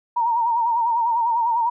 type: tone with vibrato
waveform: sine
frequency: 932.3 Hz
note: A#5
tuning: in tune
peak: -17 dBFS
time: 0.16-1.7 s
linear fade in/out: 10 ms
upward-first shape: triangle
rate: 10 Hz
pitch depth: 82 cents each way
effects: none